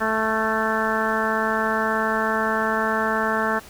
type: harmonic tone with a mistuned harmonic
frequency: 219.8 Hz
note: A3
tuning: 2 cents flat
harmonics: 1 / 2 / 3 / 4 / 5 / 6 / 7 / 8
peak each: -28 / -28 / -28 / -28 / -28 / -28 / -28 / -28 dBFS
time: 0-3.6 s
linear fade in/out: 20 ms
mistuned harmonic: 6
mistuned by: +24 cents
effects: pink hiss -44 dBFS RMS until 3.69 s